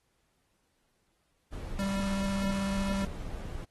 brown noise, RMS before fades -38 dBFS, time 1.52-3.65 s, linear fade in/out 10 ms
square tone with vibrato, 196 Hz, G3, in tune, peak -30 dBFS, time 1.79-3.05 s, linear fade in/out 0 ms, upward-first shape square, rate 16 Hz, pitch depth 10 cents each way
effects pink hiss -75 dBFS RMS until 3.7 s + AAC 32 kbps

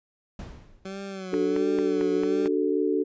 brown noise with exponential decay, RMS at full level -32 dBFS, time 0.39-1.04 s, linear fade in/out 2 ms, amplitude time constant 140 ms
20% pulse tone with vibrato, 189.7 Hz, F#3, 43 cents sharp, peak -29 dBFS, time 0.85-2.48 s, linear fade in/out 5 ms, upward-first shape sine, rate 1.4 Hz, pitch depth 68 cents each way
sine chord, D major, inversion none, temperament equal with one note detuned, 293.7 / 375.2 / 440 Hz, D4 / F#4 / A4, 0 / +24 / 0 cents, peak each -26 dBFS, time 1.32-3.04 s, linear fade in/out 20 ms
click train, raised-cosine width 0.5 ms, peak -20 dBFS, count 6, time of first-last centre 1.34-2.459 s, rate 4.47 Hz
effects resampled to 16000 Hz

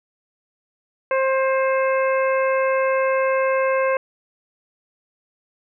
harmonic tone with a mistuned harmonic, 530 Hz, C5, 22 cents sharp, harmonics 1 / 2 / 3 / 4 / 5, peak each -18 / -24 / -28 / -30 / -32 dBFS, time 1.11-3.97 s, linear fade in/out 2 ms, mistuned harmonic 5, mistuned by -27 cents, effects none

